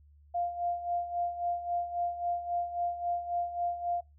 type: tone with tremolo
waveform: sine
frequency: 698.5 Hz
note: F5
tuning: in tune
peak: -27 dBFS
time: 0.34-4.01 s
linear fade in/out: 10 ms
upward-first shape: sine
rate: 3.7 Hz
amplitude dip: 70%
effects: noise-tail reverb RT60 0.2 s tail -22 dB re dry + added 73 Hz sine -56 dBFS peak until 4.18 s